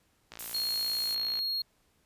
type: click train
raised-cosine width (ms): 0.2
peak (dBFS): -26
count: 62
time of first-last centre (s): 0.32-1.39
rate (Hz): 57
type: noise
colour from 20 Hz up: violet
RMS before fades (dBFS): -36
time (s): 0.39-1.15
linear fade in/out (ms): 5
type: tone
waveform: triangle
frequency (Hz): 4285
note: C8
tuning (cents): +40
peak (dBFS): -28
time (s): 0.54-1.62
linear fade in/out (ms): 5
effects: pink hiss -70 dBFS RMS until 2.05 s + resampled to 32000 Hz